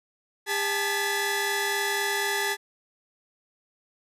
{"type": "tone cluster", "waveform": "sawtooth", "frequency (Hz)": [402.9, 875, 1706, 1985], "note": ["G4", "A5", "G#6", "B6"], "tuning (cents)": [48, -10, 46, 8], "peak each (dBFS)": [-27, -28, -26, -27], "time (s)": [0.46, 2.57], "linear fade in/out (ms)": 50, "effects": ["resampled to 32000 Hz"]}